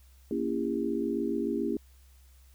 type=chord; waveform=sine; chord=A# diminished seventh; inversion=none; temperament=just; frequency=233.1 / 279.7 / 335.6 / 402.8 Hz; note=A#3 / C#4 / E4 / G4; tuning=0 / +16 / +31 / +47 cents; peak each=-33 dBFS; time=0.31-1.77 s; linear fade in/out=2 ms; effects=added 65 Hz sine -54 dBFS peak until 2.54 s + white hiss -65 dBFS RMS until 2.54 s